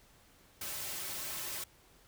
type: noise with comb filter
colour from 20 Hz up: white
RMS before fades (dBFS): -40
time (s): 0.61-1.64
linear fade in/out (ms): 5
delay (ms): 4.2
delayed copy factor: -0.65
effects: pink hiss -63 dBFS RMS until 2.07 s